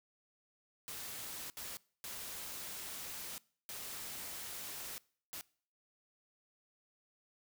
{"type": "noise bursts at uneven times", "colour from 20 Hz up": "white", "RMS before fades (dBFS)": -45, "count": 5, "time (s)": [[0.88, 1.5], [1.57, 1.77], [2.04, 3.38], [3.69, 4.98], [5.33, 5.41]], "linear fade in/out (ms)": 0, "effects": ["noise-tail reverb RT60 0.5 s tail -23 dB re dry"]}